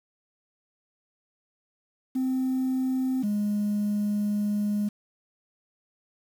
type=tone pair in turn; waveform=sine; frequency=259.6 / 207.1 Hz; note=C4 / G#3; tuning=-13 / -5 cents; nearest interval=major third; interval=392 cents; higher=first; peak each=-22 dBFS; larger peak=neither; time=2.15-3.23 / 3.23-4.89 s; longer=second; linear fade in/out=10 ms; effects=tanh soft clip ceiling -20 dBFS + 8-bit